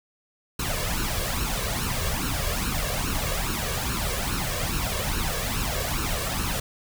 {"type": "noise with flanger", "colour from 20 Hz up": "pink", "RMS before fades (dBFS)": -27, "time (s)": [0.59, 6.6], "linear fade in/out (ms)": 5, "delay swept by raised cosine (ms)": [0.72, 1.82], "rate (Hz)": 2.4, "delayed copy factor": 0.7, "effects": []}